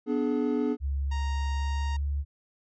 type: chord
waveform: triangle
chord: G# diminished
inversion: first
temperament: equal with one note detuned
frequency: 246.9 / 293.7 / 425 Hz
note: B3 / D4 / G#4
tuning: 0 / 0 / +40 cents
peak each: -26 / -27 / -28 dBFS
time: 0.06-0.77 s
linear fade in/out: 50 ms
type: tone with pitch glide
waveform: sine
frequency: 69.3 to 71.04 Hz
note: C#2 to C#2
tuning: 0 to +43 cents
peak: -26 dBFS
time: 0.8-2.25 s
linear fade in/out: 50 ms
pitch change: +43 cents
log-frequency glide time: 1.49-2 s
type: tone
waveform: sawtooth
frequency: 932.3 Hz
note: A#5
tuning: in tune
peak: -33 dBFS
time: 1.11-1.97 s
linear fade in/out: 10 ms
effects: resampled to 16000 Hz